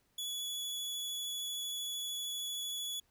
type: tone with vibrato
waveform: sawtooth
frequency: 3401 Hz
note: G#7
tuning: 40 cents sharp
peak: -34 dBFS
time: 0.18-3 s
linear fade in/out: 5 ms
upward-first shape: triangle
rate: 13 Hz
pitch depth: 12 cents each way
effects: pink hiss -74 dBFS RMS until 3.1 s